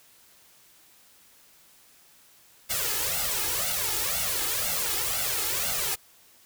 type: noise with flanger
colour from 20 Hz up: white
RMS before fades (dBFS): -28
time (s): 2.69-5.96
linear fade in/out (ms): 20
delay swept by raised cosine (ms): 1.4 to 2.4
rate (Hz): 2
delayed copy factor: +0.95
effects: white hiss -57 dBFS RMS until 6.45 s